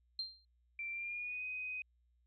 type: tone with exponential decay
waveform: sine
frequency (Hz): 4169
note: C8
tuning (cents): -7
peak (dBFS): -34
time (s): 0.19-0.45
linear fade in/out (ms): 2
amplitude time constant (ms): 56
type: tone with pitch glide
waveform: sine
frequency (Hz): 2352 to 2506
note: D7 to D#7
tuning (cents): +2 to +12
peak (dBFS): -39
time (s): 0.79-1.82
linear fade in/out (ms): 2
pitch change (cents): +110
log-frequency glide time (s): 0.91-1.44
effects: added 60 Hz sine -70 dBFS peak until 2.26 s